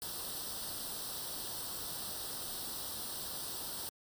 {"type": "noise with comb filter", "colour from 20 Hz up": "white", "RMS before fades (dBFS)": -41, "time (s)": [0.02, 3.89], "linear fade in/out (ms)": 0, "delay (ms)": 0.22, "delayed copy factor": 0.8, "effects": ["MP3 96 kbps"]}